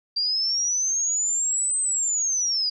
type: linear two-way sweep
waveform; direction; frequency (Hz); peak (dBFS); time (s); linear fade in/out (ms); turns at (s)
sine; up then down; 4699 to 8260 to 4824; -21; 0.16-2.7; 10; 1.8
effects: none